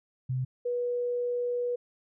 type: tone pair in turn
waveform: sine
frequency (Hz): 128.7 / 486.8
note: C3 / B4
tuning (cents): -28 / -25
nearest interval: octave + major seventh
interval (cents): 2303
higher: second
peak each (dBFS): -27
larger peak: neither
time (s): 0.29-0.45 / 0.65-1.76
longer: second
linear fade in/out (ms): 10
effects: none